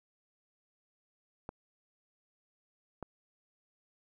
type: clicks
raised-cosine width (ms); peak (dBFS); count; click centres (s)
1; -26; 2; 1.491 / 3.027
effects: 11-bit